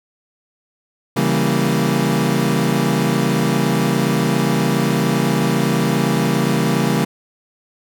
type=chord; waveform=30% pulse; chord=C# diminished seventh; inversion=none; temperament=equal with one note detuned; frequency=138.59 / 166.06 / 196 / 233.1 Hz; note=C#3 / E3 / G3 / Bb3; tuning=0 / +13 / 0 / 0 cents; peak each=-18 dBFS; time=1.16-7.05 s; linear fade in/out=10 ms; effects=none